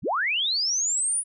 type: linear sweep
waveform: sine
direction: up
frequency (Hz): 54.1 to 9930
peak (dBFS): -22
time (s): 0.02-1.24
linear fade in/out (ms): 50
effects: none